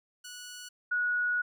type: tone pair in turn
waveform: 10% pulse / sine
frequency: 1470 / 1459.8 Hz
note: F#6 / F#6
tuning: -12 / -24 cents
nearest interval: unison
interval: 12 cents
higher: first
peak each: -34 / -26 dBFS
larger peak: second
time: 0.24-0.69 / 0.91-1.42 s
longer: second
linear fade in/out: 10 ms
effects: none